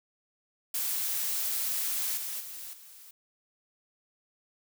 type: noise with level steps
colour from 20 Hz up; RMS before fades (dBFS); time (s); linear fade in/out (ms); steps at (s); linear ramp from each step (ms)
blue; -31 / -36 / -42 / -51; 0.74-3.11; 5; 2.17 / 2.4 / 2.73; 5
effects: none

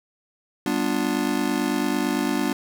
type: chord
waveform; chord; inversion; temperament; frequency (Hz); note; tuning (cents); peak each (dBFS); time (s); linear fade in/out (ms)
square; G dominant seventh; none; just; 196 / 245 / 294 / 352.8; G3 / B3 / D4 / F4; 0 / -14 / +2 / +18; -30 / -27 / -26 / -30; 0.66-2.53; 2
effects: none

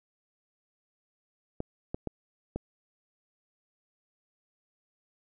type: clicks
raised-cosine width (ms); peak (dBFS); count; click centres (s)
2; -19; 4; 1.604 / 1.945 / 2.073 / 2.56
effects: none

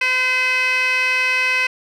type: tone with band-pass filter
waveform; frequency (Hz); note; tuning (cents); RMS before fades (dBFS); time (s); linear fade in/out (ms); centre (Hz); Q
15% pulse; 511; C5; -41; -18; 0.01-1.67; 5; 2600; 4.2
effects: none

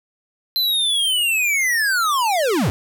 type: linear sweep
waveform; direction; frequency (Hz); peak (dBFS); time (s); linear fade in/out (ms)
square; down; 4100 to 74.9; -17; 0.56-2.7; 0
effects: none

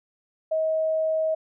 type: tone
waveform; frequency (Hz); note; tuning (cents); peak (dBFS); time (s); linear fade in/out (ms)
sine; 635; D#5; +35; -21; 0.51-1.35; 10
effects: none

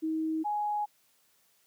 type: tone pair in turn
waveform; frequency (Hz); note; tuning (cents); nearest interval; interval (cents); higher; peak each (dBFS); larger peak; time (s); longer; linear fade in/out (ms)
sine; 317.5 / 834.5; D#4 / G#5; +35 / +8; octave + perfect fourth; 1673; second; -28; neither; 0.02-0.44 / 0.44-0.86; neither; 20
effects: white hiss -68 dBFS RMS until 1.66 s + high-pass 100 Hz 12 dB/octave

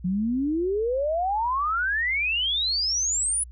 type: exponential sweep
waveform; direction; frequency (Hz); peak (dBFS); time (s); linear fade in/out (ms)
sine; up; 174.61 to 10200; -22; 0.04-3.44; 10
effects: added 60 Hz sine -40 dBFS peak until 3.51 s

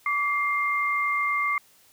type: tone pair together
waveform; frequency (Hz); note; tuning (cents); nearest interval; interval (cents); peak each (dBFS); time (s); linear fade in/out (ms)
sine; 1155.4 / 2108; D6 / C7; -29 / +12; minor seventh; 1041; -25; 0.06-1.58; 2
effects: white hiss -58 dBFS RMS until 1.92 s

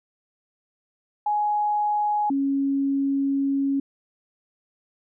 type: tone pair in turn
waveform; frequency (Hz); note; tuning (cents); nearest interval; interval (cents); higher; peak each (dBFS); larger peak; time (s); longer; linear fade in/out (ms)
sine; 836 / 275.8; G#5 / C#4; +11 / -9; octave + perfect fifth; 1920; first; -20; neither; 1.26-2.3 / 2.3-3.8; second; 5
effects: none

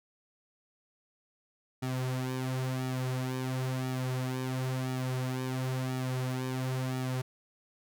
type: tone with flanger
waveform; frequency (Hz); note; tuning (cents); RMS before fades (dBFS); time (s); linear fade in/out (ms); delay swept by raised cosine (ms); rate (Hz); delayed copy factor
sawtooth; 129; C3; -24; -33; 1.82-7.22; 10; 1.9 to 6.3; 0.97; -0.7
effects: none

